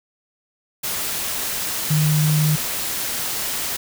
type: tone in noise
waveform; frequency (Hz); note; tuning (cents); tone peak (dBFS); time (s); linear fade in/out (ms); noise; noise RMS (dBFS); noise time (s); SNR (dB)
sine; 152.7; D#3; -32; -15; 1.9-2.56; 10; white; -25; 0.83-3.77; +7
effects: none